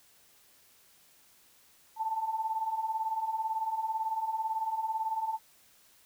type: beating tone pair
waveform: sine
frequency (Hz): 870 / 888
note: A5 / A5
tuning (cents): -20 / +16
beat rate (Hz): 18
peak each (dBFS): -36 / -31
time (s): 1.96-5.39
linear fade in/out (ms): 50
effects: white hiss -62 dBFS RMS until 6.05 s